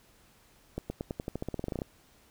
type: accelerating click train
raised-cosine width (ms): 2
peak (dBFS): -20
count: 17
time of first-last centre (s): 0.78-1.818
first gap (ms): 120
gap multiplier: 0.91
effects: pink hiss -62 dBFS RMS until 2.3 s